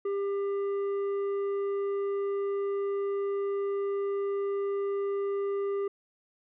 sine tone with tanh clipping, 398.6 Hz, G4, 29 cents sharp, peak -29 dBFS, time 0.05-5.88 s, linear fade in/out 5 ms, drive 7 dB, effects none

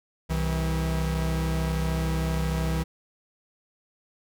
45% pulse tone pair together, 64.8 / 161.27 Hz, C2 / E3, -16 / -38 cents, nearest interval octave + major third, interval 1578 cents, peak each -27 dBFS, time 0.29-2.84 s, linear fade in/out 20 ms, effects none

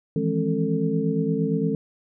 sine tone cluster, 160.1 / 168.8 / 208.6 / 269.6 / 445.2 Hz, D#3 / E3 / G#3 / C#4 / A4, +50 / +41 / +8 / -48 / +20 cents, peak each -27 dBFS, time 0.16-1.75 s, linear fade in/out 2 ms, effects none

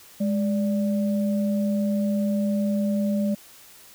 sine tone pair together, 206.4 / 583 Hz, G#3 / D5, -10 / -13 cents, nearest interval octave + tritone, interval 1797 cents, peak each -21 / -30 dBFS, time 0.2-3.35 s, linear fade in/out 10 ms, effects white hiss -49 dBFS RMS until 3.94 s

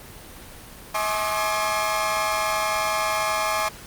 30% pulse tone cluster, 642 / 843 / 1075 / 1193 Hz, E5 / G#5 / C6 / D6, -46 / +26 / +47 / +27 cents, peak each -25 dBFS, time 0.94-3.69 s, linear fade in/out 10 ms, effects pink hiss -42 dBFS RMS until 3.86 s + Opus 24 kbps

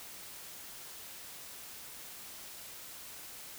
silence, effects white hiss -48 dBFS RMS until 3.58 s

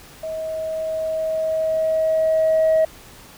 sine tone with level ramp, 637 Hz, D#5, 41 cents sharp, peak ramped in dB -25 to -11 dBFS, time 0.23-2.85 s, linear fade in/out 5 ms, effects tanh soft clip ceiling -11 dBFS + pink hiss -44 dBFS RMS until 3.37 s

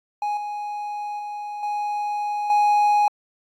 triangle tone with level steps, 830.6 Hz, G#5, in tune, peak -20 / -25 / -27 / -21 / -13 dBFS, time 0.22-3.08 s, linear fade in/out 2 ms, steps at 0.37 / 1.19 / 1.63 / 2.5 s, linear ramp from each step 2 ms, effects AAC 64 kbps

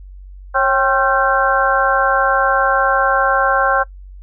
sine tone cluster, 546 / 784 / 1068 / 1361 / 1554 Hz, C#5 / G5 / C6 / F6 / G6, -26 / 0 / +35 / -45 / -16 cents, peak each -18 dBFS, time 0.54-3.84 s, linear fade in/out 20 ms, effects noise-tail reverb RT60 0.1 s tail -24 dB re dry + added 47 Hz sine -33 dBFS peak until 4.22 s

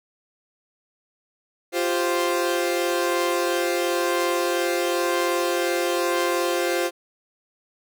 sawtooth chord, F suspended second, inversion none, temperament equal, 349.2 / 392 / 523.3 Hz, F4 / G4 / C5, 0 / 0 / 0 cents, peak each -20 / -25 / -21 dBFS, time 1.72-6.91 s, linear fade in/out 50 ms, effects none

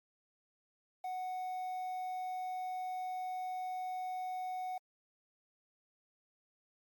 triangle tone with quantisation, 740 Hz, F#5, in tune, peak -35 dBFS, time 1.04-4.78 s, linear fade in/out 5 ms, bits 10, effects AAC 64 kbps

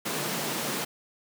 pink high-pass noise, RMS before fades -31 dBFS, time 0.05-0.85 s, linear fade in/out 10 ms, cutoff 140 Hz, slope 48 dB/octave, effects none

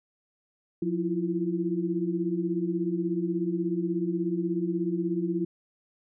sine tone cluster, 178 / 327.9 / 344.4 Hz, F3 / E4 / F4, +33 / -9 / -24 cents, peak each -30 dBFS, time 0.82-5.45 s, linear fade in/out 5 ms, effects none

